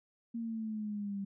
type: exponential sweep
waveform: sine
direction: down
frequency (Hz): 233.1 to 196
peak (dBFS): -35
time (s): 0.34-1.25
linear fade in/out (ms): 10
effects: none